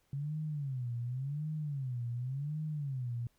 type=tone with vibrato; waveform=sine; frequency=135.8 Hz; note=C#3; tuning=35 cents flat; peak=-34 dBFS; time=0.13-3.27 s; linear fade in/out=2 ms; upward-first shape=sine; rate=0.9 Hz; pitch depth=230 cents each way; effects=pink hiss -74 dBFS RMS until 3.38 s